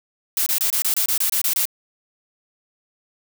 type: noise bursts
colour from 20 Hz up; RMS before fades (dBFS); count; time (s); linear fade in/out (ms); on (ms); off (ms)
blue; -20; 11; 0.37-1.654; 2; 94; 25
effects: none